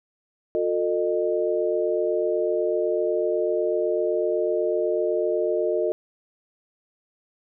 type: tone cluster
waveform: sine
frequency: 358.9 / 446.9 / 614 Hz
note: F4 / A4 / D#5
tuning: +47 / +27 / -23 cents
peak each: -25 / -25 / -25 dBFS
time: 0.55-5.92 s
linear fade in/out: 0 ms
effects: none